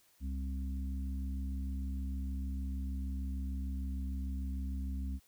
harmonic tone, 66.6 Hz, C2, 31 cents sharp, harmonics 1 / 3 / 4, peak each -35 / -45 / -47 dBFS, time 0.2-5.2 s, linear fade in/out 50 ms, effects white hiss -68 dBFS RMS until 5.27 s

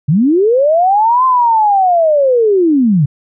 sine linear two-way sweep, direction up then down, 130.81 to 1046.5 to 130.81 Hz, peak -7 dBFS, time 0.08-3.06 s, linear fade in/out 10 ms, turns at 1.25 s, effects none

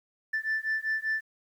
sine beating tone pair, 1760 / 1765.1 Hz, A6 / A6, 0 / +5 cents, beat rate 5.1 Hz, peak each -29 dBFS, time 0.33-1.21 s, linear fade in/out 10 ms, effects tanh soft clip ceiling -23 dBFS + 10-bit

